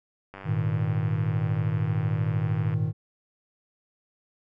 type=click train; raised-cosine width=0.5 ms; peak=-26 dBFS; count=234; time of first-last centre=0.34-2.74 s; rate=97.1 Hz
type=chord; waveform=triangle; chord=Ab suspended second; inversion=none; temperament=just; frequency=103.83 / 116.8 / 155.74 Hz; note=Ab2 / Bb2 / Eb3; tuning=0 / +4 / +2 cents; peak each=-26 / -26 / -25 dBFS; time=0.44-2.93 s; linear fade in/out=50 ms
effects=none